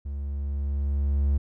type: tone with level ramp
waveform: triangle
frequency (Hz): 70.4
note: C#2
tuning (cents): +27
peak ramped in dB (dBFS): -28 to -17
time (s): 0.05-1.38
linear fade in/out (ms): 10
effects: none